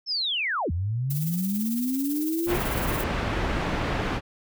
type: linear two-way sweep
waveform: sine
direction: down then up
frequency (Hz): 5400 to 79 to 360.7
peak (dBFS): -24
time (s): 0.06-2.59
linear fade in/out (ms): 50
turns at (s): 0.71
type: noise with tremolo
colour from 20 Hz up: violet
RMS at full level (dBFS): -32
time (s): 1.1-3.04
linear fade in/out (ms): 5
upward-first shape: triangle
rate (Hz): 18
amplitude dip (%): 65
type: low-pass noise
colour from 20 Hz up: pink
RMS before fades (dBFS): -27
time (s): 2.46-4.21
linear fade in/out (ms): 50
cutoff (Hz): 2400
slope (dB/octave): 12
effects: none